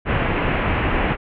pink low-pass noise, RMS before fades -20 dBFS, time 0.05-1.17 s, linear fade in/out 50 ms, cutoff 2800 Hz, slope 48 dB/octave, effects none

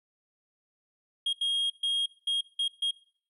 triangle tone bursts at uneven times, 3255 Hz, G#7, 36 cents flat, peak -24 dBFS, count 6, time 1.26-1.33 / 1.41-1.7 / 1.83-2.06 / 2.27-2.41 / 2.59-2.68 / 2.82-2.91 s, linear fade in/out 5 ms, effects noise-tail reverb RT60 0.5 s tail -20 dB re dry + resampled to 32000 Hz

